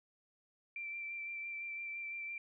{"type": "tone with vibrato", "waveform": "sine", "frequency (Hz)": 2349, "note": "D7", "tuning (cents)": 0, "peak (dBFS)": -40, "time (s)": [0.76, 2.38], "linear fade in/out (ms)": 2, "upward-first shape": "sine", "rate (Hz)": 5.9, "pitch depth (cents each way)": 17, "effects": []}